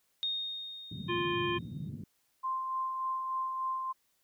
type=tone with exponential decay; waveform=sine; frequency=3700 Hz; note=A#7; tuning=14 cents flat; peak=-29 dBFS; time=0.23-1.89 s; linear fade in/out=0 ms; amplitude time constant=360 ms
type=band-pass noise; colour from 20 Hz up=pink; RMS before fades=-41 dBFS; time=0.91-2.04 s; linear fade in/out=5 ms; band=110 to 220 Hz; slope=24 dB/octave
type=harmonic tone; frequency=349.4 Hz; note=F4; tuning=1 cent sharp; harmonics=1 / 3 / 5 / 7 / 9; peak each=-32 / -35 / -40 / -39 / -39 dBFS; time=1.08-1.59 s; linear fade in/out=20 ms
type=tone with tremolo; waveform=sine; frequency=1046.5 Hz; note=C6; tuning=in tune; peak=-30 dBFS; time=2.43-3.93 s; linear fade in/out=20 ms; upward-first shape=sine; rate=3.4 Hz; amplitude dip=35%
effects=white hiss -74 dBFS RMS until 4.23 s